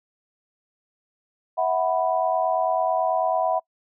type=chord; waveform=sine; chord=E suspended second; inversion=none; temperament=equal with one note detuned; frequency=650.9 / 740 / 987.8 Hz; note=E5 / F#5 / B5; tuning=-22 / 0 / 0 cents; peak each=-23 / -23 / -27 dBFS; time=1.57-3.6 s; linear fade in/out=20 ms; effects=noise-tail reverb RT60 0.1 s tail -26 dB re dry